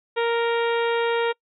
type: harmonic tone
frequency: 466.2 Hz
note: A#4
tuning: in tune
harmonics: 1 / 2 / 3 / 4 / 5 / 6 / 7 / 8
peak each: -21 / -27 / -31 / -33 / -35 / -37 / -38 / -39 dBFS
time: 0.16-1.33 s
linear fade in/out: 20 ms
effects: noise-tail reverb RT60 0.1 s tail -26 dB re dry